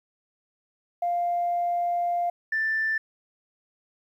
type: tone pair in turn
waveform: sine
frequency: 698.5 / 1770.3 Hz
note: F5 / A6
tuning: 0 / +10 cents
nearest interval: octave + major third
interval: 1610 cents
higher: second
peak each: -22 dBFS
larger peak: neither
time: 1.02-2.3 / 2.52-2.98 s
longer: first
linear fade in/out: 5 ms
effects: tanh soft clip ceiling -18 dBFS + 10-bit